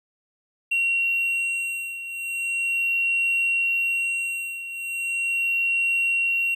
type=beating tone pair; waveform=triangle; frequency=2743 / 2743.38 Hz; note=F7 / F7; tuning=-32 / -32 cents; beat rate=0.38 Hz; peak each=-21 / -25 dBFS; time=0.71-6.55 s; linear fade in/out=10 ms; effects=tanh soft clip ceiling -15 dBFS